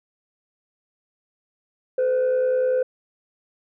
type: tone pair together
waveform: sine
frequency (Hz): 440 / 510.3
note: A4 / C5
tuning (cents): 0 / -43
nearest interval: minor third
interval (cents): 257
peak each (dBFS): -26 / -16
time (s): 1.98-2.83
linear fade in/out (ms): 5
effects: tanh soft clip ceiling -16 dBFS